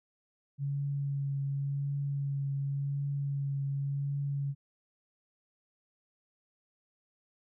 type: tone with vibrato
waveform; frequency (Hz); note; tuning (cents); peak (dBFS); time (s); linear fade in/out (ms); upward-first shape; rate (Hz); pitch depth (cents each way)
sine; 140; C#3; +18; -30; 0.58-4.55; 50; triangle; 0.9; 18
effects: none